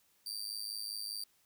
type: tone with amplitude modulation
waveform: sawtooth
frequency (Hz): 4689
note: D8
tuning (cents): -4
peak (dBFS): -32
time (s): 0.26-1.24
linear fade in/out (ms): 5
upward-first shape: sine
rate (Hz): 105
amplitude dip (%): 90
effects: white hiss -71 dBFS RMS until 1.45 s